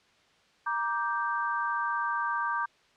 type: chord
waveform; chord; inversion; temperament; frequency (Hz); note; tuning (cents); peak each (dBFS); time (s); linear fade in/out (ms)
sine; G minor; first; just; 940.8 / 1176 / 1568; Bb5 / D6 / G6; +16 / +2 / 0; -32 / -31 / -32; 0.66-2.66; 10
effects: white hiss -63 dBFS RMS until 2.96 s + low-pass 4000 Hz 12 dB/octave